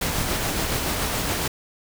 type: noise with tremolo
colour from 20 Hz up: pink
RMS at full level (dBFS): -24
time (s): 0.01-1.48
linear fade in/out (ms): 5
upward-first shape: sine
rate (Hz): 7.1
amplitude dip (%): 25
effects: none